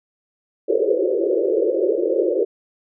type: band-pass noise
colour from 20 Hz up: pink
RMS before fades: -19 dBFS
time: 0.68-2.45 s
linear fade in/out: 10 ms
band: 340 to 560 Hz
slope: 96 dB/octave
effects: none